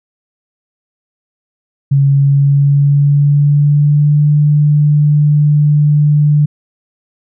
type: tone with pitch glide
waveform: sine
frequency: 139.1 to 148.23 Hz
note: C#3 to D3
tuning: +6 to +16 cents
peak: -6 dBFS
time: 1.91-6.46 s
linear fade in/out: 10 ms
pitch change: +110 cents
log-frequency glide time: 2.08-4.24 s
effects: none